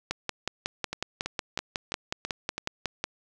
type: two click trains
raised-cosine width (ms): 0.2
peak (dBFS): -11 / -15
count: 17 / 6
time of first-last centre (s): 0.11-3.04 / 0.93-2.58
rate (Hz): 5.46 / 3.03
effects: none